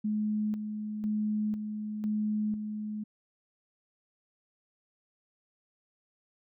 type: tone with tremolo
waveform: sine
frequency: 212.4 Hz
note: G#3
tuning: 39 cents sharp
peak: -27 dBFS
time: 0.04-3.04 s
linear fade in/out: 10 ms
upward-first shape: square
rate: 1 Hz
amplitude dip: 50%
effects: none